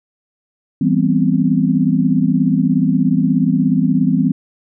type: chord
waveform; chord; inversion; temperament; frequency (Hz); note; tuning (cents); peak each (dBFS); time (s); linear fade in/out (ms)
sine; C major seventh; first; equal with one note detuned; 164.81 / 196 / 246.9 / 263.7; E3 / G3 / B3 / C4; 0 / 0 / 0 / +14; -17; 0.81-4.32; 5
effects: none